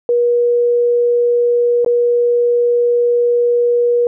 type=tone with dropouts; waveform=sine; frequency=480 Hz; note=B4; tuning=49 cents flat; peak=-10 dBFS; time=0.09-4.07 s; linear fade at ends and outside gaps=1 ms; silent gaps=1.847-1.862 s; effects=none